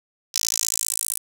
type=tone with high-pass filter sweep; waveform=10% pulse; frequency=55.2 Hz; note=A1; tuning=6 cents sharp; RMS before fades=-25 dBFS; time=0.34-1.18 s; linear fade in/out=10 ms; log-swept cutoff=5500 to 9800 Hz; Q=3.4; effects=7-bit

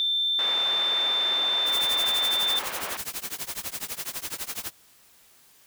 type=tone; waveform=sine; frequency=3559 Hz; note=A7; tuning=19 cents sharp; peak=-22 dBFS; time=0-2.59 s; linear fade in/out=0 ms
type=band-pass noise; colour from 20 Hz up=pink; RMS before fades=-35 dBFS; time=0.39-2.97 s; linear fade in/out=0 ms; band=610 to 2800 Hz; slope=12 dB/octave
type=noise with tremolo; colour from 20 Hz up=white; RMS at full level=-30 dBFS; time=1.65-4.72 s; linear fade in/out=50 ms; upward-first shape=triangle; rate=12 Hz; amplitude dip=100%
effects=white hiss -57 dBFS RMS until 5.66 s

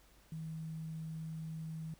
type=tone with quantisation; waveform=sine; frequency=159.7 Hz; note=D#3; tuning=45 cents sharp; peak=-40 dBFS; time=0.32-1.94 s; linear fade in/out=2 ms; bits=11; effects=added 50 Hz sine -66 dBFS peak until 1.99 s + pink hiss -66 dBFS RMS until 1.99 s

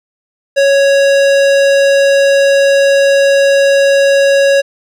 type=tone with hard clipping; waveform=sine; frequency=554.4 Hz; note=C#5; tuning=in tune; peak=-8 dBFS; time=0.56-4.62 s; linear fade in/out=20 ms; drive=18 dB; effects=none

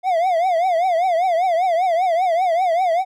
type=tone with vibrato; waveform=triangle; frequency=704 Hz; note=F5; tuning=14 cents sharp; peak=-13 dBFS; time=0.03-3.05 s; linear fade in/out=50 ms; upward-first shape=triangle; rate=5.1 Hz; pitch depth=170 cents each way; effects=none

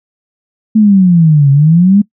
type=exponential two-way sweep; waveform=sine; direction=down then up; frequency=222.1 to 136.5 to 210.3 Hz; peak=-3 dBFS; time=0.75-2.02 s; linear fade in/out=10 ms; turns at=1.51 s; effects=noise-tail reverb RT60 0.1 s tail -22 dB re dry

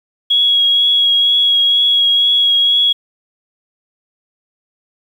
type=tone with vibrato; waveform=sine; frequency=3322 Hz; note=G#7; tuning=in tune; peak=-9 dBFS; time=0.3-2.93 s; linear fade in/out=10 ms; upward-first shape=triangle; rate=2.1 Hz; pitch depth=18 cents each way; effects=7-bit

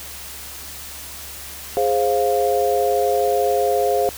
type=chord; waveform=sine; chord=F minor; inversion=first; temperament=equal with one note detuned; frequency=415.3 / 526.9 / 698.5 Hz; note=Ab4 / C5 / F5; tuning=0 / +12 / 0 cents; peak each=-20 dBFS; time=1.77-4.09 s; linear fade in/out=0 ms; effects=added 70 Hz sine -43 dBFS peak until 4.17 s + white hiss -35 dBFS RMS until 4.17 s

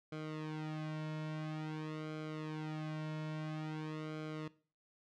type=tone with flanger; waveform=sawtooth; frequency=155.1 Hz; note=D#3; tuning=5 cents flat; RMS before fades=-42 dBFS; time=0.12-4.48 s; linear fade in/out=5 ms; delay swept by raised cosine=1.1 to 2.5 ms; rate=0.49 Hz; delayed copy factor=-0.9; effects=noise-tail reverb RT60 0.4 s tail -19 dB re dry + low-pass 4000 Hz 12 dB/octave

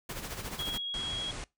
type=noise with tremolo; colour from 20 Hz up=pink; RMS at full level=-37 dBFS; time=0.09-0.78 s; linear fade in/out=5 ms; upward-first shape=sine; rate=14 Hz; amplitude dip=60%
type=tone with vibrato; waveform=sine; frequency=3300 Hz; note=G#7; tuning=12 cents flat; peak=-33 dBFS; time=0.59-1.31 s; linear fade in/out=2 ms; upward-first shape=triangle; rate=10 Hz; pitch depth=10 cents each way
type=low-pass noise; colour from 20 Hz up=pink; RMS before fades=-41 dBFS; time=0.94-1.44 s; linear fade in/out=0 ms; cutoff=9800 Hz; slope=96 dB/octave
effects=noise-tail reverb RT60 0.2 s tail -22 dB re dry

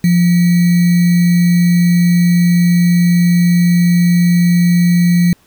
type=tone with sample-and-hold; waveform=sine; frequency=174.61 Hz; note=F3; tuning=in tune; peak=-7 dBFS; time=0.04-5.33 s; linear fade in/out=2 ms; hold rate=2100 Hz; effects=pink hiss -52 dBFS RMS until 5.46 s

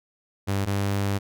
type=tone pair in turn; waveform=sawtooth; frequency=99 / 99.8 Hz; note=G2 / G2; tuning=+18 / +32 cents; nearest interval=unison; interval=14 cents; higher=second; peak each=-19 dBFS; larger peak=neither; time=0.47-0.66 / 0.66-1.19 s; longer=second; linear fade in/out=20 ms; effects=none

